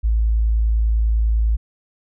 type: tone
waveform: sine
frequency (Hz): 55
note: A1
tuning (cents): 0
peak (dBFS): -14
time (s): 0.03-1.57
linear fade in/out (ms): 20
effects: none